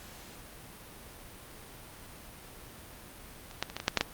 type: clicks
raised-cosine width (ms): 0.2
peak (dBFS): -29 / -11 / -24 / -17 / -18 / -6 / -6 / -7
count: 8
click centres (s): 3.512 / 3.626 / 3.7 / 3.766 / 3.801 / 3.881 / 3.973 / 4.01
effects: pink hiss -49 dBFS RMS until 4.13 s + Opus 48 kbps